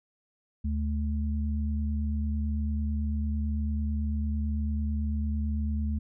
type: tone pair together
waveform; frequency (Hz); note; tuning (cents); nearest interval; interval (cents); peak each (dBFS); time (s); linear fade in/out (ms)
sine; 75 / 216; D2 / A3; +37 / -32; octave + tritone; 1831; -27 / -33; 0.64-5.99; 10
effects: none